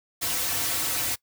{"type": "noise with comb filter", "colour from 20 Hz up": "white", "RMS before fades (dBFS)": -27, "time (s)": [0.21, 1.16], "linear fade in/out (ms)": 20, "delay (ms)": 4.9, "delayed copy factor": -1, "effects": ["noise-tail reverb RT60 0.1 s tail -22 dB re dry"]}